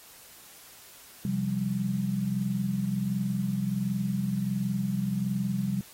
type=chord; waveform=sine; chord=C suspended fourth; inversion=none; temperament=equal; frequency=130.81 / 174.61 / 196 Hz; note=C3 / F3 / G3; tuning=0 / 0 / 0 cents; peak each=-32 / -33 / -28 dBFS; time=1.25-5.81 s; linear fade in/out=2 ms; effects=white hiss -51 dBFS RMS until 5.93 s + AAC 48 kbps